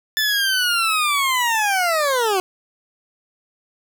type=linear sweep; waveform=20% pulse; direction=down; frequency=1760 to 360 Hz; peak=-12 dBFS; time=0.17-2.4 s; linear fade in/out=0 ms; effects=none

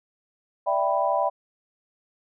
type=chord; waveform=sine; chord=E minor seventh; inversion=third; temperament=equal; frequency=587.3 / 659.3 / 784 / 987.8 Hz; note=D5 / E5 / G5 / B5; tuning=0 / 0 / 0 / 0 cents; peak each=-26 dBFS; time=0.66-1.3 s; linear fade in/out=20 ms; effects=none

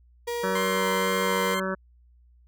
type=tone; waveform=35% pulse; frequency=475.1 Hz; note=A#4; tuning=33 cents sharp; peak=-26 dBFS; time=0.27-1.55 s; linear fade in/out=10 ms
type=harmonic tone; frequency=189.6 Hz; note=F#3; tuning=43 cents sharp; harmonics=1 / 2 / 3 / 5 / 6 / 7 / 8 / 9; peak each=-31 / -33 / -32 / -39 / -37 / -36 / -35 / -39 dBFS; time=0.43-1.75 s; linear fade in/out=10 ms
type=tone with vibrato; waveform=20% pulse; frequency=1046.5 Hz; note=C6; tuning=in tune; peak=-23 dBFS; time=0.55-1.6 s; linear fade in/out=5 ms; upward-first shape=sine; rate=2 Hz; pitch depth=11 cents each way
effects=added 60 Hz sine -54 dBFS peak until 2.47 s

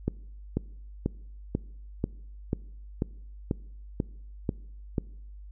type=click train; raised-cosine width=3 ms; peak=-13 dBFS; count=11; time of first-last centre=0.08-4.982 s; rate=2.04 Hz; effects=noise-tail reverb RT60 0.8 s tail -23 dB re dry + added 50 Hz sine -42 dBFS peak until 5.51 s

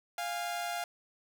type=tone pair together; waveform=sawtooth; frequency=698.6 / 820 Hz; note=F5 / G#5; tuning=0 / -22 cents; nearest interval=minor third; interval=278 cents; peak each=-31 / -36 dBFS; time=0.18-0.84 s; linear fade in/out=2 ms; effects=none

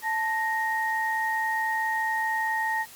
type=tone pair together; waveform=sine; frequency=880 / 1864.7 Hz; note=A5 / A#6; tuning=0 / 0 cents; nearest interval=octave + minor second; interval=1300 cents; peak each=-27 dBFS; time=0.02-2.86 s; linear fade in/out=50 ms; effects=white hiss -47 dBFS RMS until 2.95 s + Opus 48 kbps

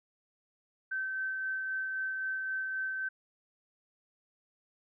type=tone with tremolo; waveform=sine; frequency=1542 Hz; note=G6; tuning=29 cents flat; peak=-31 dBFS; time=0.91-3.09 s; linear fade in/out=10 ms; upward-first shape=sine; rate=3.8 Hz; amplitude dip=25%; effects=none

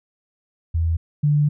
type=tone pair in turn; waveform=sine; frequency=82.41 / 147.43 Hz; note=E2 / D3; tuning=0 / +7 cents; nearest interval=minor seventh; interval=1007 cents; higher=second; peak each=-17 / -14 dBFS; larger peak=second; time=0.74-0.97 / 1.23-1.49 s; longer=second; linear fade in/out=10 ms; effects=none

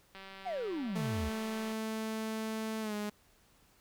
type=click train; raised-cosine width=0.3 ms; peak=-33 dBFS; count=305; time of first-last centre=0.15-1.725 s; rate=193 Hz
type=exponential sweep; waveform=triangle; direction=down; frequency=784 to 66.5 Hz; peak=-32 dBFS; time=0.45-1.3 s; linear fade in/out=20 ms
type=tone with pitch glide; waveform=sawtooth; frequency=220 to 208.5 Hz; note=A3 to G#3; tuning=0 to +7 cents; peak=-31 dBFS; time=0.95-3.1 s; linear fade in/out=10 ms; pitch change=-93 cents; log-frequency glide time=2.81-2.94 s
effects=pink hiss -66 dBFS RMS until 3.8 s

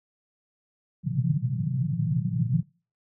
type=band-pass noise; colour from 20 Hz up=white; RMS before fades=-26 dBFS; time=1.03-2.63 s; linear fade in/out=20 ms; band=110 to 180 Hz; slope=96 dB/octave; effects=noise-tail reverb RT60 0.4 s tail -26 dB re dry

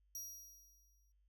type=tone with exponential decay; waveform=sawtooth; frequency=5740 Hz; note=F8; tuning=47 cents sharp; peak=-40 dBFS; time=0.15-1.12 s; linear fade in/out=2 ms; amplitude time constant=210 ms; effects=added 50 Hz sine -70 dBFS peak until 1.28 s

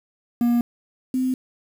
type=tone pair in turn; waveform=triangle / sine; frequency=238.5 / 257.4 Hz; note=A#3 / C4; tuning=+40 / -28 cents; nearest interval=minor second; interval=132 cents; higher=second; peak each=-14 / -19 dBFS; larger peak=first; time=0.41-0.61 / 1.14-1.34 s; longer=neither; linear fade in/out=2 ms; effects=7-bit

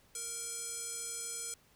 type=tone with band-pass filter; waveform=square; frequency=466.2 Hz; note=A#4; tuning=in tune; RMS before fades=-41 dBFS; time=0.15-1.54 s; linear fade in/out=2 ms; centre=8200 Hz; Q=3.5; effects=pink hiss -66 dBFS RMS until 1.75 s

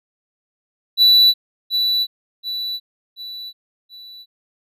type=tone with echo; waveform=triangle; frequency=3957 Hz; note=B7; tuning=3 cents sharp; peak=-7 dBFS; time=0.97-1.34 s; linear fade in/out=50 ms; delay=730 ms; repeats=4; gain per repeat=-7 dB; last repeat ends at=4.26 s; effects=none

